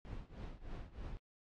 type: noise with tremolo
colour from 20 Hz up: brown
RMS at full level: -43 dBFS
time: 0.05-1.17 s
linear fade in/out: 0 ms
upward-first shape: triangle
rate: 3.2 Hz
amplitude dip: 90%
effects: low-pass 4000 Hz 12 dB/octave + AAC 64 kbps